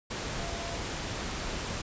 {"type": "tone in noise", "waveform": "sine", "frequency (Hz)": 680, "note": "F5", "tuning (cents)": -46, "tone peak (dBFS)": -41, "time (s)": [0.39, 0.78], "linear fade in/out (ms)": 10, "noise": "pink", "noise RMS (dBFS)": -35, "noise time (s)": [0.1, 1.82], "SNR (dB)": -9, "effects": ["resampled to 16000 Hz"]}